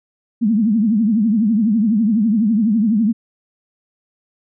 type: tone with vibrato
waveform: sine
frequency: 217.4 Hz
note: A3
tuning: 21 cents flat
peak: -12 dBFS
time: 0.41-3.13 s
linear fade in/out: 20 ms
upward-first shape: triangle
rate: 12 Hz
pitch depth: 190 cents each way
effects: none